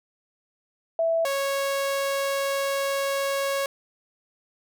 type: tone pair in turn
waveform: sine / sawtooth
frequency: 659.3 / 552.1 Hz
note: E5 / C#5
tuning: 0 / -7 cents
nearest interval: minor third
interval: 307 cents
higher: first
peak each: -20 dBFS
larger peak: neither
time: 0.99-1.25 / 1.25-3.66 s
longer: second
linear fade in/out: 2 ms
effects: none